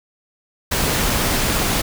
pink noise, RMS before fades -19 dBFS, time 0.71-1.82 s, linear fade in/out 10 ms, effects none

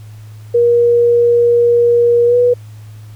sine tone with pitch glide, 475.2 to 488.3 Hz, A#4 to B4, +33 to -20 cents, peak -7 dBFS, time 0.54-2.54 s, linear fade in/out 10 ms, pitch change +47 cents, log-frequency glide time 2.26-2.36 s, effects added 107 Hz sine -31 dBFS peak until 3.15 s + pink hiss -48 dBFS RMS until 3.15 s

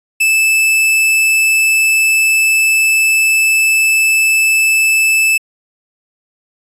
45% pulse tone, 2627 Hz, E7, 7 cents flat, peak -9 dBFS, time 0.2-5.38 s, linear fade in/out 10 ms, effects resampled to 32000 Hz

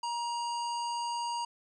harmonic tone, 946 Hz, A#5, 25 cents sharp, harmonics 1 / 3 / 5 / 7 / 9, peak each -32 / -44 / -43 / -48 / -51 dBFS, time 0.03-1.45 s, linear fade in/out 5 ms, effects 12-bit

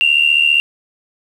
sine tone pair together, 2733 / 2808 Hz, F7 / F7, -38 / +9 cents, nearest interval unison, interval 47 cents, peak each -12 dBFS, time 0.01-0.6 s, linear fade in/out 0 ms, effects tanh soft clip ceiling -2 dBFS + 7-bit

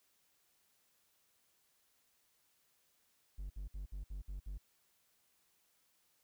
triangle tone bursts, 48.37 Hz, G1, 22 cents flat, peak -39 dBFS, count 7, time 3.38-4.58 s, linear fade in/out 10 ms, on 120 ms, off 60 ms, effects white hiss -75 dBFS RMS until 6.23 s

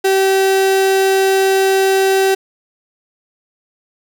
35% pulse tone, 385.2 Hz, G4, 30 cents flat, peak -9 dBFS, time 0.04-2.35 s, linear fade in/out 10 ms, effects none

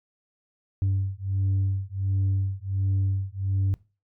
sine beating tone pair, 96.2 / 97.6 Hz, G2 / G2, -32 / -7 cents, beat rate 1.4 Hz, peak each -24 dBFS, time 0.82-3.74 s, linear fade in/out 0 ms, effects noise-tail reverb RT60 0.3 s tail -21 dB re dry + tanh soft clip ceiling -19 dBFS

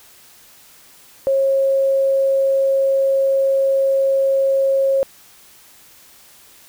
sine tone, 542 Hz, C#5, 39 cents flat, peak -13 dBFS, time 1.27-5.03 s, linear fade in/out 0 ms, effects white hiss -47 dBFS RMS until 6.68 s

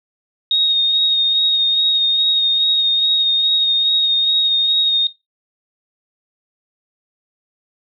sine tone with vibrato, 3729 Hz, A#7, in tune, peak -12 dBFS, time 0.51-5.07 s, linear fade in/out 2 ms, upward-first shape sine, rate 2.4 Hz, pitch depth 20 cents each way, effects noise-tail reverb RT60 0.2 s tail -18 dB re dry

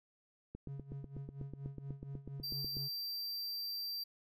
click train, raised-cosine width 3 ms, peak -32 dBFS, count 19, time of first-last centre 0.55-2.769 s, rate 8.11 Hz
triangle tone with tremolo, 138.59 Hz, C#3, in tune, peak -39 dBFS, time 0.67-2.89 s, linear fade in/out 20 ms, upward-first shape sine, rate 4.3 Hz, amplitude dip 80%
square tone, 4699 Hz, D8, in tune, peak -39 dBFS, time 2.43-4.04 s, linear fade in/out 10 ms
effects none

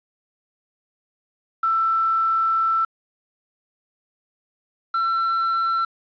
sine / triangle tone pair in turn, 1332 / 1345.9 Hz, E6 / E6, +18 / +36 cents, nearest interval unison, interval 18 cents, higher second, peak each -17 dBFS, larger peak neither, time 1.63-2.85 / 4.94-5.85 s, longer first, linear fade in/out 5 ms, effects resampled to 11025 Hz + 8-bit

